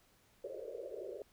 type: band-pass noise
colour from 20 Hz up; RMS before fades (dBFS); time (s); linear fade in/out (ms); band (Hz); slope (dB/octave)
pink; -45; 0.44-1.22; 2; 370 to 610; 96
effects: pink hiss -69 dBFS RMS until 1.32 s